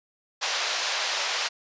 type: band-pass noise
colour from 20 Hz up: white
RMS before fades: -28 dBFS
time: 0.41-1.49 s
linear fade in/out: 20 ms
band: 530 to 5600 Hz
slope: 24 dB/octave
effects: resampled to 16000 Hz